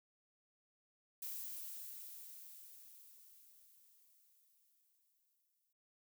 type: noise with exponential decay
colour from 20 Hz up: violet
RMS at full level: -44 dBFS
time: 1.22-5.73 s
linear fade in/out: 5 ms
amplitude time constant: 980 ms
effects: noise-tail reverb RT60 0.6 s tail -26 dB re dry